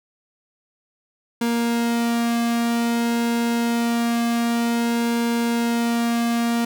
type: tone with flanger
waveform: sawtooth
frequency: 234.3 Hz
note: A#3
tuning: 9 cents sharp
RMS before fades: -21 dBFS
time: 1.41-6.65 s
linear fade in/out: 5 ms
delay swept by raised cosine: 1.6 to 2.6 ms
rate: 0.26 Hz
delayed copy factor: -0.65
effects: none